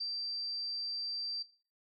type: tone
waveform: sine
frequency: 4691 Hz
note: D8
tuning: 3 cents flat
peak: -34 dBFS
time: 0-1.43 s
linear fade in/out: 10 ms
effects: noise-tail reverb RT60 0.4 s tail -19 dB re dry + MP3 32 kbps